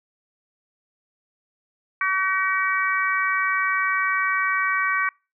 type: harmonic tone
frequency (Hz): 380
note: F#4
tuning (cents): +46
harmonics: 3 / 4 / 5 / 6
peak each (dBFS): -24 / -25 / -26 / -27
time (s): 2.01-5.09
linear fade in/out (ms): 2
effects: noise-tail reverb RT60 0.3 s tail -26 dB re dry